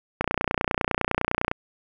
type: click train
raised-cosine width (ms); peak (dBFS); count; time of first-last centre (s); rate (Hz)
0.5; -7; 40; 0.21-1.514; 29.9
effects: none